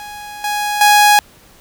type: tone with level steps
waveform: sawtooth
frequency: 830.6 Hz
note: G#5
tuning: in tune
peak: -25 / -13 / -3 dBFS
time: 0-1.19 s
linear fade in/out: 0 ms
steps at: 0.44 / 0.81 s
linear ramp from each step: 2 ms
effects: pink hiss -46 dBFS RMS until 1.6 s